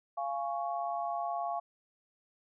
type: chord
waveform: sine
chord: Db major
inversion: first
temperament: just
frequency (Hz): 693 / 831.5 / 1108.7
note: F5 / Ab5 / Db6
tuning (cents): -14 / +2 / 0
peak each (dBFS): -34 / -38 / -39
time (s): 0.17-1.6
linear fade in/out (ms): 10
effects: none